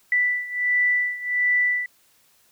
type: beating tone pair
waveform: sine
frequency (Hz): 1975.5 / 1976.9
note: B6 / B6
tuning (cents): 0 / +1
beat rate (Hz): 1.4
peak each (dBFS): -21 / -24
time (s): 0.12-1.86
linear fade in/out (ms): 2
effects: white hiss -60 dBFS RMS until 2.51 s